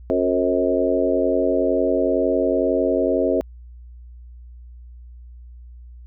harmonic tone with a mistuned harmonic, 90.9 Hz, F#2, 30 cents flat, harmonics 3 / 4 / 5 / 6 / 7, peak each -23 / -23 / -23 / -23 / -23 dBFS, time 0.1-3.41 s, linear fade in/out 0 ms, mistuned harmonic 6, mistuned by -28 cents, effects added 60 Hz sine -38 dBFS peak until 6.06 s

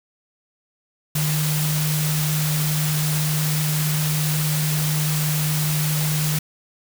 sine tone in noise, 152.6 Hz, D#3, 33 cents flat, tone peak -20 dBFS, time 1.15-6.39 s, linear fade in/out 5 ms, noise white, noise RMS -26 dBFS, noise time 1.15-6.39 s, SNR +3 dB, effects none

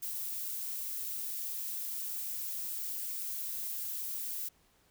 violet noise, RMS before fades -38 dBFS, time 0.02-4.49 s, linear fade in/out 10 ms, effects pink hiss -68 dBFS RMS until 4.9 s

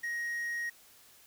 triangle tone with quantisation, 1881 Hz, A#6, 15 cents sharp, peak -31 dBFS, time 0.03-0.7 s, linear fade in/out 10 ms, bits 9, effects white hiss -59 dBFS RMS until 1.26 s

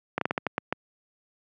slowing click train, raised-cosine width 0.5 ms, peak -10 dBFS, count 8, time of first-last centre 0.18-0.726 s, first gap 33 ms, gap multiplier 1.28, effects high-pass 150 Hz 12 dB/octave

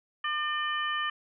harmonic tone, 600 Hz, D5, 37 cents sharp, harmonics 2 / 3 / 4 / 5, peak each -31 / -32 / -43 / -35 dBFS, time 0.24-1.1 s, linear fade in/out 5 ms, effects none

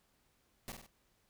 pink noise with echo, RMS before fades -44 dBFS, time 0.68-0.72 s, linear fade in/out 0 ms, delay 48 ms, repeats 3, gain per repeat -5 dB, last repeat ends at 0.864 s, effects pink hiss -74 dBFS RMS until 1.29 s

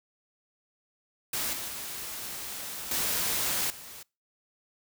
white noise with level steps, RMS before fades -31 / -36 / -38 / -29 / -45 dBFS, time 1.33-4.03 s, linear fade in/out 5 ms, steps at 1.53 / 1.68 / 2.91 / 3.7 s, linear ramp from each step 2 ms, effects noise-tail reverb RT60 0.3 s tail -26 dB re dry

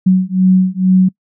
sine beating tone pair, 185 / 187.2 Hz, F#3 / F#3, 0 / +20 cents, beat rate 2.2 Hz, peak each -11 dBFS, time 0.06-1.09 s, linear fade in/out 10 ms, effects noise-tail reverb RT60 0.1 s tail -25 dB re dry

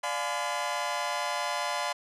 sawtooth chord, D diminished seventh, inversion none, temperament just, 587.3 / 704.8 / 845.8 / 1014.9 Hz, D5 / F5 / Ab5 / Cb6, 0 / +16 / +31 / +47 cents, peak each -32 / -31 / -32 / -29 dBFS, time 0.03-1.93 s, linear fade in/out 10 ms, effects low-pass 9000 Hz 12 dB/octave

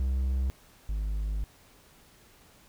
triangle tone pair in turn, 65.41 / 51.92 Hz, C2 / G#1, 0 / 0 cents, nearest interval major third, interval 400 cents, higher first, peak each -23 / -26 dBFS, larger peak first, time 0-0.5 / 0.89-1.44 s, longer second, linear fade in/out 0 ms, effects pink hiss -58 dBFS RMS until 2.68 s

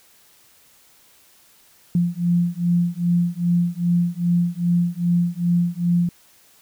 sine beating tone pair, 172.5 / 175 Hz, F3 / F3, -21 / +4 cents, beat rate 2.5 Hz, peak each -20 dBFS, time 1.95-6.09 s, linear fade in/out 2 ms, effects white hiss -54 dBFS RMS until 6.61 s

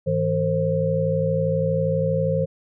sine tone cluster, 104.5 / 162 / 457.6 / 530 Hz, G#2 / E3 / A#4 / C5, +11 / -30 / -32 / +22 cents, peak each -28 / -23 / -28 / -22 dBFS, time 0.06-2.46 s, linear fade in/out 20 ms, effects none

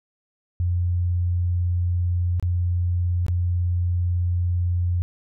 sine tone with dropouts, 88.2 Hz, F2, 18 cents sharp, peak -19 dBFS, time 0.6-5.02 s, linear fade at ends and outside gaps 0 ms, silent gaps 2.398-2.426 / 3.265-3.283 s, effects none

